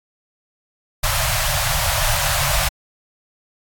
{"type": "band-stop noise", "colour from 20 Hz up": "pink", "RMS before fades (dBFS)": -19, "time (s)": [1.03, 2.69], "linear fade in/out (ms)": 10, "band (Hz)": [150, 560], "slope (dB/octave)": 96, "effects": ["AAC 64 kbps"]}